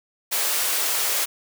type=high-pass noise; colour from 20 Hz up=white; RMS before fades=-23 dBFS; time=0.31-1.26 s; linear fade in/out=20 ms; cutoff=390 Hz; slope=24 dB/octave; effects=none